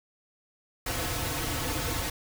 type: noise with comb filter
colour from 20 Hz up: pink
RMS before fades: -31 dBFS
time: 0.86-2.1 s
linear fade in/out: 5 ms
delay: 5 ms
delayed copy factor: -0.95
effects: none